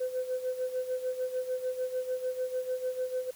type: tone with tremolo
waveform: sine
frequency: 509 Hz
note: C5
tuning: 48 cents flat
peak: -26 dBFS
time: 0-3.31 s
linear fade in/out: 10 ms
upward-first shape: sine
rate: 6.7 Hz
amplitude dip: 75%
effects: tanh soft clip ceiling -25 dBFS + white hiss -54 dBFS RMS until 3.35 s